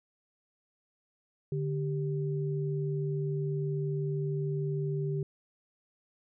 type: tone pair together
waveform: sine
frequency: 146.83 / 392 Hz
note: D3 / G4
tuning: 0 / 0 cents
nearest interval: octave + perfect fourth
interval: 1700 cents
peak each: -30 / -35 dBFS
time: 1.52-5.23 s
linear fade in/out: 2 ms
effects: none